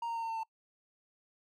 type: tone with pitch steps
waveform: triangle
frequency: 932.3 / 924.3 / 916.3 / 908.4 / 900.5 / 892.8 Hz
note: A#5 / A#5 / A#5 / A#5 / A5 / A5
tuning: 0 / -15 / -30 / -45 / +40 / +25 cents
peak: -32 dBFS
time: 0.02-0.434 s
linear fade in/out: 5 ms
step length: 69 ms
effects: noise-tail reverb RT60 0.1 s tail -24 dB re dry